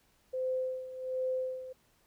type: tone with tremolo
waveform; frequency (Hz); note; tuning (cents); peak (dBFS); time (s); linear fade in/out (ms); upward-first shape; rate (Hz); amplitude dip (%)
sine; 515; C5; -28; -29; 0.33-1.73; 10; sine; 1.3; 75
effects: pink hiss -69 dBFS RMS until 2.06 s